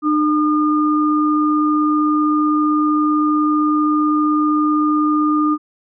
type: tone pair together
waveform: sine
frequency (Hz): 302.6 / 1215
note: D#4 / D#6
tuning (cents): -48 / -42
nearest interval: 2 octaves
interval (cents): 2406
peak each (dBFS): -14 / -18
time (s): 0.02-5.58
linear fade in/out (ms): 50
effects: none